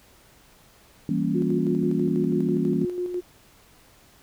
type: chord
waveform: sine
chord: E diminished seventh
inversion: none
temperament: equal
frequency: 164.81 / 196 / 233.1 / 277.2 Hz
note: E3 / G3 / Bb3 / Db4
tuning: 0 / 0 / 0 / 0 cents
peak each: -27 dBFS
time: 1.09-2.85 s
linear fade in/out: 2 ms
type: tone with tremolo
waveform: sine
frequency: 357.8 Hz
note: F4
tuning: 42 cents sharp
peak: -24 dBFS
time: 1.34-3.21 s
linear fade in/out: 20 ms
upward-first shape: square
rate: 6.1 Hz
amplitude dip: 45%
effects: pink hiss -55 dBFS RMS until 4.22 s